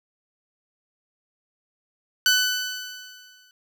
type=tone with exponential decay; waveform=15% pulse; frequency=1499 Hz; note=F#6; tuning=22 cents sharp; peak=-8 dBFS; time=2.26-3.51 s; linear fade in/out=1 ms; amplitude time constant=270 ms; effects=none